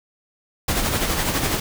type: noise with tremolo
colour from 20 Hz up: pink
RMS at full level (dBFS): -20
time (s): 0.68-1.6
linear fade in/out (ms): 5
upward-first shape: sine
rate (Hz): 12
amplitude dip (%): 45
effects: none